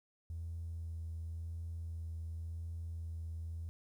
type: tone with vibrato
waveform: triangle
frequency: 82.41 Hz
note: E2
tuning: in tune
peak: -36 dBFS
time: 0.3-3.69 s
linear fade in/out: 0 ms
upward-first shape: sine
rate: 0.92 Hz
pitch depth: 15 cents each way
effects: tanh soft clip ceiling -37 dBFS + 12-bit